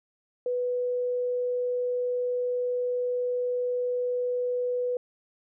sine tone, 493.9 Hz, B4, in tune, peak -25 dBFS, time 0.46-4.97 s, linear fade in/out 2 ms, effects none

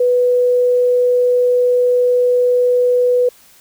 sine tone, 493.9 Hz, B4, in tune, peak -10 dBFS, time 0-3.29 s, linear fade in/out 5 ms, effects white hiss -47 dBFS RMS until 3.6 s

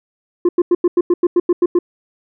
sine tone bursts, 351.6 Hz, F4, 12 cents sharp, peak -6 dBFS, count 11, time 0.45-1.789 s, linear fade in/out 5 ms, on 39 ms, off 91 ms, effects tanh soft clip ceiling -8 dBFS

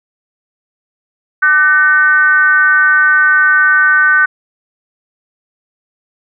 sine tone with frequency modulation, 1514 Hz, F#6, 39 cents sharp, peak -6 dBFS, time 1.42-4.26 s, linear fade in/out 10 ms, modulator 327 Hz, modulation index 0.64, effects none

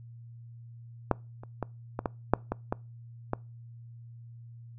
clicks, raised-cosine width 1 ms, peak -9 / -30 / -17 / -17 / -14 / -6 / -15 / -14 / -14 dBFS, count 9, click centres 1.113 / 1.435 / 1.627 / 1.991 / 2.058 / 2.336 / 2.52 / 2.725 / 3.334 s, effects noise-tail reverb RT60 0.3 s tail -24 dB re dry + added 117 Hz sine -45 dBFS peak until 4.78 s

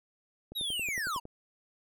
click train, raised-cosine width 2 ms, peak -31 dBFS, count 9, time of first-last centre 0.52-1.254 s, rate 10.9 Hz
square linear sweep, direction down, 3911 to 891 Hz, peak -32 dBFS, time 0.55-1.2 s, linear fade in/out 20 ms
effects none

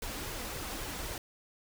pink noise with flanger, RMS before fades -39 dBFS, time 0.02-1.18 s, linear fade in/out 2 ms, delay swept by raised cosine 1.9 to 4.1 ms, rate 3.7 Hz, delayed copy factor +0.5, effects none

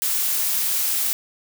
blue noise, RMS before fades -22 dBFS, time 0.02-1.13 s, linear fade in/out 0 ms, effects none

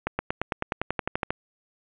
accelerating click train, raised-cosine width 0.5 ms, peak -10 dBFS, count 14, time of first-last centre 0.07-1.305 s, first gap 120 ms, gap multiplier 0.96, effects resampled to 8000 Hz + 7-bit

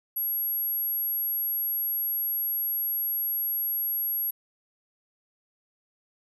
sine tone, 11520 Hz, F#9, 47 cents flat, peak -24 dBFS, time 0.16-4.31 s, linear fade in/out 10 ms, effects tanh soft clip ceiling -23 dBFS

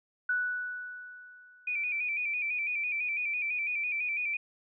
sine tone with exponential decay, 1480 Hz, F#6, in tune, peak -25 dBFS, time 0.29-2.04 s, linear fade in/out 5 ms, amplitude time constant 380 ms
sine tone with vibrato, 2400 Hz, D7, 37 cents sharp, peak -29 dBFS, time 1.67-4.37 s, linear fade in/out 5 ms, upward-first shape square, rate 6 Hz, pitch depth 49 cents each way
effects none

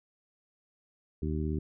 harmonic tone, 77.1 Hz, D#2, 15 cents flat, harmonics 1 / 2 / 3 / 4 / 5, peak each -32 / -35 / -37 / -38 / -39 dBFS, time 1.22-1.59 s, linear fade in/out 5 ms, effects none

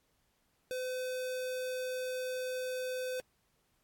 square tone with notch filter, 509 Hz, C5, 48 cents flat, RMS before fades -37 dBFS, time 0.71-3.2 s, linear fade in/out 0 ms, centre 1100 Hz, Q 1.9, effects pink hiss -75 dBFS RMS until 3.83 s + AAC 64 kbps

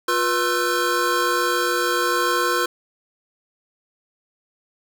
square tone cluster, 354.3 / 486.6 / 1062 / 1333 / 1521 Hz, F4 / B4 / C6 / E6 / F#6, +25 / -26 / +25 / +19 / +47 cents, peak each -26 dBFS, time 0.08-2.66 s, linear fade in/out 5 ms, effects none

